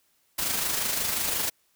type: noise with amplitude modulation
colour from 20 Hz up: white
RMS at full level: -26 dBFS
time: 0.38-1.5 s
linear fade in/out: 10 ms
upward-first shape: sine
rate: 25.6 Hz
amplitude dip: 40%
effects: white hiss -68 dBFS RMS until 1.75 s